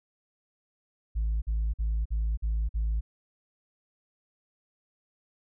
sine tone bursts, 54.4 Hz, A1, 19 cents flat, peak -23 dBFS, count 6, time 1.15-3.01 s, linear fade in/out 20 ms, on 270 ms, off 48 ms, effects tanh soft clip ceiling -23 dBFS

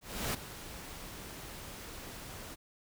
pink noise with ADSR envelope, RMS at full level -33 dBFS, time 0.01-2.56 s, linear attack 330 ms, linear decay 11 ms, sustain -13 dB, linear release 26 ms, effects none

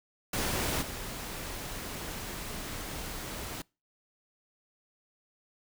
pink noise with level steps, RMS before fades -31 / -39 dBFS, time 0.33-3.62 s, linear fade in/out 5 ms, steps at 0.81 s, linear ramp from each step 20 ms, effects noise-tail reverb RT60 0.3 s tail -26 dB re dry

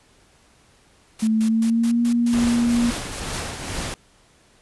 white noise bursts, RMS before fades -35 dBFS, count 11, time 1.19-3.414 s, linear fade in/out 5 ms, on 84 ms, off 130 ms
sine tone with pitch glide, 220 to 237.2 Hz, A3 to A#3, 0 to +30 cents, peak -16 dBFS, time 1.22-2.91 s, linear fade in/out 10 ms, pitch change +130 cents, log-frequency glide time 1.4-2.02 s
pink noise with tremolo, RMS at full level -27 dBFS, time 2.33-3.94 s, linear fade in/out 0 ms, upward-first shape triangle, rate 2.2 Hz, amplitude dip 50%
effects pink hiss -56 dBFS RMS until 4.61 s + resampled to 24000 Hz

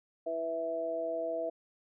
harmonic tone, 164.3 Hz, E3, 5 cents flat, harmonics 2 / 3 / 4, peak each -42 / -38 / -33 dBFS, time 0.26-1.5 s, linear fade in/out 10 ms, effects none

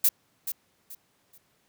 violet noise with echo, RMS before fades -20 dBFS, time 0.04-0.09 s, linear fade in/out 5 ms, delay 430 ms, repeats 3, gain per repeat -11 dB, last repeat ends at 1.38 s, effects pink hiss -68 dBFS RMS until 1.68 s + high-pass 100 Hz 12 dB/octave

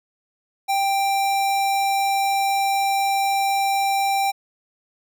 square tone, 787 Hz, G5, 7 cents sharp, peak -19 dBFS, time 0.68-4.32 s, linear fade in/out 20 ms, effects none

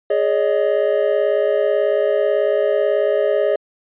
triangle chord, Ab suspended fourth, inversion none, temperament equal with one note detuned, 415.3 / 564.1 / 622.3 Hz, Ab4 / Db5 / Eb5, 0 / +30 / 0 cents, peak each -17 dBFS, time 0.1-3.56 s, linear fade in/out 5 ms, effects resampled to 8000 Hz

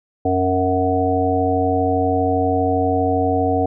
harmonic tone, 92.5 Hz, F#2, in tune, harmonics 1 / 3 / 5 / 7 / 8, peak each -23 / -21 / -21 / -24 / -20 dBFS, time 0.25-3.66 s, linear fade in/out 5 ms, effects none

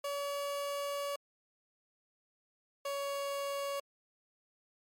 30% pulse tone pair in turn, 568 / 560.5 Hz, C#5 / C#5, +42 / +19 cents, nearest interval unison, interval 23 cents, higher first, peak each -32 / -32 dBFS, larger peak neither, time 0.04-1.16 / 2.85-3.8 s, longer first, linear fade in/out 5 ms, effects MP3 64 kbps

